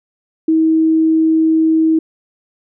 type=tone; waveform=sine; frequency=320 Hz; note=D#4; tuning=49 cents sharp; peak=-9 dBFS; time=0.48-1.99 s; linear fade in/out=5 ms; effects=none